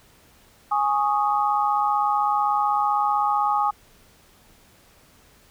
sine chord, Ab suspended fourth, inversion none, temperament equal, 830.6 / 1108.7 / 1244.5 Hz, Ab5 / Db6 / Eb6, 0 / 0 / 0 cents, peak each -21 / -26 / -24 dBFS, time 0.71-3.71 s, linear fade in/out 10 ms, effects pink hiss -55 dBFS RMS until 5.5 s

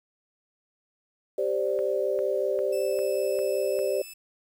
sine chord, G suspended fourth, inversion none, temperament just, 392 / 522.7 / 588 Hz, G4 / C5 / D5, 0 / -2 / +2 cents, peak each -28 dBFS, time 1.38-4.02 s, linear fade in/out 5 ms
click train, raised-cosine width 0.5 ms, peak -29 dBFS, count 6, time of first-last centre 1.79-3.79 s, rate 2.5 Hz
10% pulse tone with pitch glide, 2637 to 2617 Hz, E7 to E7, 0 to -13 cents, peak -33 dBFS, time 2.72-4.14 s, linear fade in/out 10 ms, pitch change -13 cents, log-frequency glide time 2.85-3 s
effects 9-bit

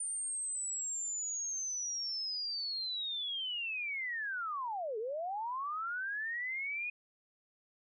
sine linear two-way sweep, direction down then up, 9030 to 415.3 to 2482 Hz, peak -35 dBFS, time 0-6.9 s, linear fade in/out 5 ms, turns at 4.98 s, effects none

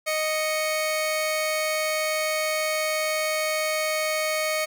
sawtooth tone pair together, 622.1 / 2217 Hz, D#5 / C#7, 0 / 0 cents, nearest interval octave + minor seventh, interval 2200 cents, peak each -21 / -25 dBFS, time 0.06-4.66 s, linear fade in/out 20 ms, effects none

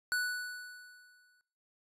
square tone with exponential decay, 1481 Hz, F#6, 1 cent sharp, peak -29 dBFS, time 0.12-1.41 s, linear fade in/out 0 ms, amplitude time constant 280 ms, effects noise-tail reverb RT60 0.8 s tail -23 dB re dry + resampled to 32000 Hz

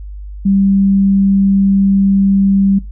sine tone, 196 Hz, G3, in tune, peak -8 dBFS, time 0.45-2.79 s, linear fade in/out 10 ms, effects noise-tail reverb RT60 0.2 s tail -20 dB re dry + added 50 Hz sine -25 dBFS peak until 2.91 s

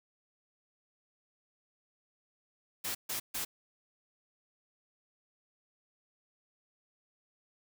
white noise bursts, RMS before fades -36 dBFS, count 3, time 2.84-3.45 s, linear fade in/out 10 ms, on 110 ms, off 140 ms, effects none

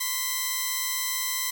5% pulse tone pair together, 1046.5 / 1977.4 Hz, C6 / B6, 0 / +2 cents, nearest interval major seventh, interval 1102 cents, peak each -18 dBFS, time 0-1.51 s, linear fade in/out 10 ms, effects none

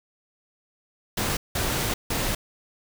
pink noise bursts at uneven times, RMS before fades -26 dBFS, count 3, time 1.17-1.37 / 1.55-1.94 / 2.1-2.35 s, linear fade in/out 5 ms, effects none

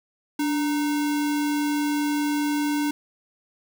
sine tone with sample-and-hold, 292.6 Hz, D4, 6 cents flat, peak -21 dBFS, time 0.39-2.91 s, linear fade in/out 5 ms, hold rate 1225 Hz, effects none

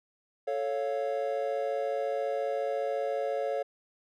triangle chord, A augmented, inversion none, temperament equal, 440 / 554.4 / 698.5 Hz, A4 / C#5 / E#5, 0 / 0 / 0 cents, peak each -32 / -29 / -33 dBFS, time 0.47-3.63 s, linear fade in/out 10 ms, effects none

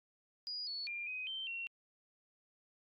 sine tone with pitch steps, 4893 / 4417 / 2394 / 2512 / 3115 / 2732 Hz, D#8 / C#8 / D7 / D#7 / G7 / F7, -30 / -7 / +33 / +16 / -12 / -39 cents, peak -39 dBFS, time 0.47-1.67 s, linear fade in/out 0 ms, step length 200 ms, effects Opus 48 kbps

